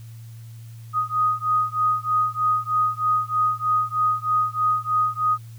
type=beating tone pair; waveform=sine; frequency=1244.5 / 1247.7 Hz; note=D#6 / D#6; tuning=0 / +4 cents; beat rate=3.2 Hz; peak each=-22 dBFS; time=0.93-5.38 s; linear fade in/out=50 ms; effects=added 114 Hz sine -37 dBFS peak until 5.58 s + white hiss -55 dBFS RMS until 5.58 s